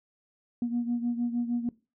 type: beating tone pair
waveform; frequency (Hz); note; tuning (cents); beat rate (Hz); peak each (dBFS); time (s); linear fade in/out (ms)
sine; 237.7 / 244.2; A#3 / B3; +34 / -19; 6.5; -27 / -32; 0.62-1.69; 2
effects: noise-tail reverb RT60 0.3 s tail -21 dB re dry + tanh soft clip ceiling -21 dBFS